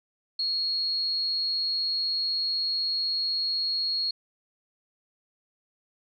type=tone with amplitude modulation; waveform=sine; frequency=4300 Hz; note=C8; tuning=47 cents sharp; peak=-23 dBFS; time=0.39-4.11 s; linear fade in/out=5 ms; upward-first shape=sine; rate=164 Hz; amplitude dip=40%; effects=none